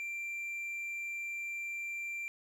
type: tone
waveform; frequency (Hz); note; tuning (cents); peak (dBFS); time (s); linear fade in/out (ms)
triangle; 2361; D7; +9; -35; 0-2.28; 0
effects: none